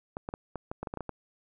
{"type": "clicks", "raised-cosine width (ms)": 1, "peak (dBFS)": -21, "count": 11, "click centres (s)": [0.169, 0.289, 0.339, 0.557, 0.715, 0.83, 0.872, 0.939, 0.973, 1.007, 1.093], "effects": []}